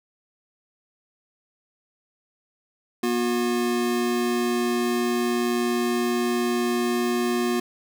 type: tone pair together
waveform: square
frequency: 240 / 360.1 Hz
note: B3 / F#4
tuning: -49 / -47 cents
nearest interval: perfect fifth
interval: 702 cents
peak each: -25 dBFS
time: 3.03-7.6 s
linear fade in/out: 5 ms
effects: none